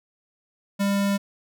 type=tone; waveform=square; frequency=199.6 Hz; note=G3; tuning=32 cents sharp; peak=-21 dBFS; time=0.79-1.18 s; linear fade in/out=20 ms; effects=none